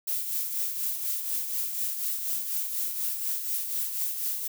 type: noise with tremolo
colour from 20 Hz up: violet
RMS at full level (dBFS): -28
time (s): 0.07-4.48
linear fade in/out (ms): 10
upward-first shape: triangle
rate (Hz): 4.1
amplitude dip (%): 55
effects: none